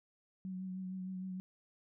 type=tone with vibrato; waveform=sine; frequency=186.5 Hz; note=F#3; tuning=14 cents sharp; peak=-39 dBFS; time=0.45-1.4 s; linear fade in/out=0 ms; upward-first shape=sine; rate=6.5 Hz; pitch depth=24 cents each way; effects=none

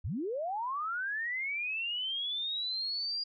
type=linear sweep; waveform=sine; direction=up; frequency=59 to 4844 Hz; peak=-32 dBFS; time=0.04-3.24 s; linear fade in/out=10 ms; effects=none

